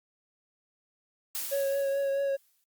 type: noise with exponential decay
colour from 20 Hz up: blue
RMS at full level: -32 dBFS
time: 1.35-2.64 s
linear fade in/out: 0 ms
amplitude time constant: 280 ms
type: tone with vibrato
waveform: triangle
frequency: 553 Hz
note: C#5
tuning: 4 cents flat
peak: -24 dBFS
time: 1.51-2.37 s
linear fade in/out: 20 ms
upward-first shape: triangle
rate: 4.6 Hz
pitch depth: 21 cents each way
effects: Opus 48 kbps